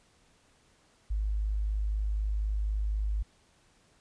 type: tone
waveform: sine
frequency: 52 Hz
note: G#1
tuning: 3 cents sharp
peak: -27 dBFS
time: 1.1-3.23 s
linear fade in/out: 10 ms
effects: pink hiss -65 dBFS RMS until 4 s + resampled to 22050 Hz